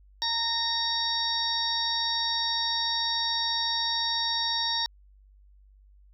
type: harmonic tone with a mistuned harmonic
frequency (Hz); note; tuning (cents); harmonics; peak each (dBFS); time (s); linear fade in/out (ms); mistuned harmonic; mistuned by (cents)
921; A#5; -21; 1 / 2 / 4 / 5 / 6; -33 / -36 / -29 / -33 / -31; 0.22-4.86; 0; 4; +44
effects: added 49 Hz sine -53 dBFS peak until 6.13 s